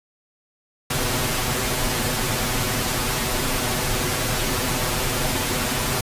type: noise with comb filter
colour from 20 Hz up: pink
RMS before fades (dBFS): -23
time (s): 0.9-6.01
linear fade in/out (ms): 5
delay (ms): 8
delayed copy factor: +0.75
effects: resampled to 32000 Hz